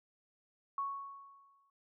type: tone with exponential decay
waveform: sine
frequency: 1108.7 Hz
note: C#6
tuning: in tune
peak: -32 dBFS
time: 0.78-1.7 s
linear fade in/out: 2 ms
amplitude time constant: 200 ms
effects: none